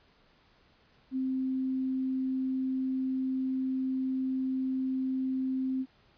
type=tone; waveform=sine; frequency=261.6 Hz; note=C4; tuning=in tune; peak=-28 dBFS; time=1.11-5.86 s; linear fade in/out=50 ms; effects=pink hiss -64 dBFS RMS until 6.17 s + resampled to 11025 Hz